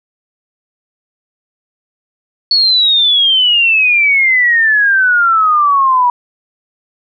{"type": "exponential sweep", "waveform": "sine", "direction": "down", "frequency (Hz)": [4435, 964], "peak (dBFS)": -7, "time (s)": [2.51, 6.1], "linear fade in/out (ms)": 2, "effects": []}